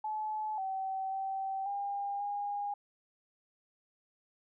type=tone with pitch steps; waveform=sine; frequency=860 / 767 / 773 / 804 / 815 Hz; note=A5 / G5 / G5 / G5 / G#5; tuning=-40 / -38 / -24 / +44 / -33 cents; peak=-33 dBFS; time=0.04-2.74 s; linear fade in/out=5 ms; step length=540 ms; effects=none